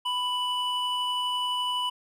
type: tone pair together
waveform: triangle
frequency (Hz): 993.3 / 2968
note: B5 / F#7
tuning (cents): +10 / +5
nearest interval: octave + perfect fifth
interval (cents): 1895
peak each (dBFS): -27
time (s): 0.05-1.9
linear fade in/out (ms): 10
effects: none